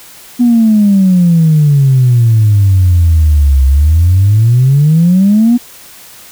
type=exponential two-way sweep; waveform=sine; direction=down then up; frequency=246.9 to 65.8 to 246.9 Hz; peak=-3 dBFS; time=0.39-5.58 s; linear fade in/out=20 ms; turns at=3.65 s; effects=tanh soft clip ceiling 0 dBFS + white hiss -35 dBFS RMS until 6.31 s